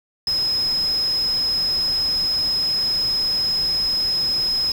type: tone in noise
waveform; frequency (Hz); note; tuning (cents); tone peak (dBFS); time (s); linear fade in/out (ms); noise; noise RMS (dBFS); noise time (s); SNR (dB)
sine; 5110; D#8; +45; -18; 0.27-4.72; 2; pink; -36; 0.27-4.72; +15
effects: none